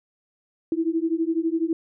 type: beating tone pair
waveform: sine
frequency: 321.8 / 333.8 Hz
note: E4 / E4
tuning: -42 / +22 cents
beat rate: 12 Hz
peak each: -24 dBFS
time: 0.72-1.73 s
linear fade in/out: 2 ms
effects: none